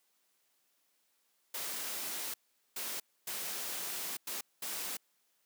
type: noise bursts at uneven times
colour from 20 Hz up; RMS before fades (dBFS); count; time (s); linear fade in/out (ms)
white; -39; 5; 1.54-2.34 / 2.76-3 / 3.27-4.17 / 4.27-4.41 / 4.62-4.97; 5
effects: white hiss -75 dBFS RMS until 5.45 s + high-pass 200 Hz 12 dB/octave